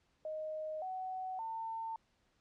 sine tone with pitch steps, 622.3 / 748.6 / 900.6 Hz, D#5 / F#5 / A5, 0 / +20 / +40 cents, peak -38 dBFS, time 0.25-1.96 s, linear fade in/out 2 ms, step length 570 ms, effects pink hiss -75 dBFS RMS until 2.4 s + low-pass 6000 Hz 12 dB/octave

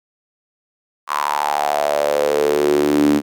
sawtooth tone with high-pass filter sweep, 73.42 Hz, D2, in tune, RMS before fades -17 dBFS, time 1.07-3.22 s, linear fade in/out 50 ms, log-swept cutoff 1100 to 260 Hz, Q 6.8, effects none

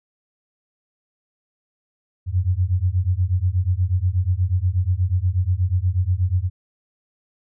sine beating tone pair, 87.31 / 95.61 Hz, F2 / G2, 0 / -43 cents, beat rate 8.3 Hz, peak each -20 dBFS, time 2.26-6.5 s, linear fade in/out 50 ms, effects none

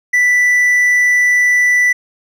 triangle tone, 1975.5 Hz, B6, in tune, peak -7 dBFS, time 0.13-1.93 s, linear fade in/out 10 ms, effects none

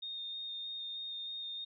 sine tone with vibrato, 3673 Hz, A#7, 26 cents flat, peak -39 dBFS, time 0.02-1.65 s, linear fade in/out 10 ms, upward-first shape square, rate 3.2 Hz, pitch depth 9 cents each way, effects none

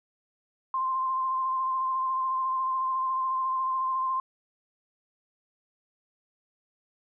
sine tone with vibrato, 1046.5 Hz, C6, in tune, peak -25 dBFS, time 0.74-4.2 s, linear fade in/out 2 ms, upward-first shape sine, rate 14 Hz, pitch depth 21 cents each way, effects none

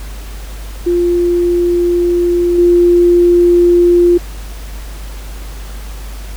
sine tone with level steps, 349.2 Hz, F4, in tune, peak -9 / -5 dBFS, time 0.86-4.18 s, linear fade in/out 10 ms, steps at 2.58 s, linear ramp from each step 5 ms, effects added 50 Hz sine -24 dBFS peak until 6.36 s + pink hiss -35 dBFS RMS until 6.36 s

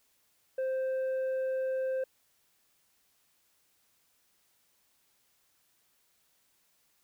sine tone with tanh clipping, 523.3 Hz, C5, in tune, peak -30 dBFS, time 0.58-2.04 s, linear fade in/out 5 ms, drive 4 dB, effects white hiss -71 dBFS RMS until 7.03 s

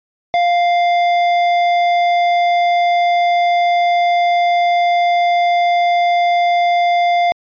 sine tone with tanh clipping, 698.5 Hz, F5, in tune, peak -13 dBFS, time 0.34-7.32 s, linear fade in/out 0 ms, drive 13 dB, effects resampled to 11025 Hz

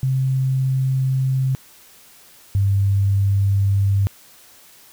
sine tone pair in turn, 132 / 98.89 Hz, C3 / G2, +16 / +16 cents, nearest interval perfect fourth, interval 500 cents, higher first, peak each -16 / -14 dBFS, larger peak second, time 0.03-1.55 / 2.55-4.07 s, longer neither, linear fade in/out 0 ms, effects white hiss -48 dBFS RMS until 4.92 s

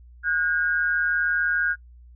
sine tone pair together, 1454 / 1613.8 Hz, F#6 / G6, -31 / +50 cents, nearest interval major second, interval 181 cents, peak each -23 dBFS, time 0.23-1.76 s, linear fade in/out 50 ms, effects noise-tail reverb RT60 0.1 s tail -24 dB re dry + added 60 Hz sine -45 dBFS peak until 2.15 s

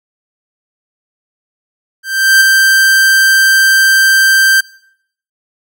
45% pulse tone with ADSR envelope, 1568 Hz, G6, in tune, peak -3 dBFS, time 2.03-4.61 s, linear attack 380 ms, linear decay 6 ms, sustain -3 dB, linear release 10 ms, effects noise-tail reverb RT60 0.7 s tail -23 dB re dry

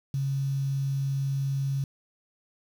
sine tone with quantisation, 137.1 Hz, C#3, 19 cents flat, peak -25 dBFS, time 0.14-1.84 s, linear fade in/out 2 ms, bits 8, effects none

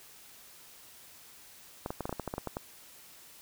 clicks, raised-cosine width 1 ms, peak -20 dBFS, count 12, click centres 1.861 / 1.905 / 2.007 / 2.055 / 2.094 / 2.127 / 2.197 / 2.277 / 2.339 / 2.381 / 2.473 / 2.569 s, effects white hiss -54 dBFS RMS until 3.41 s

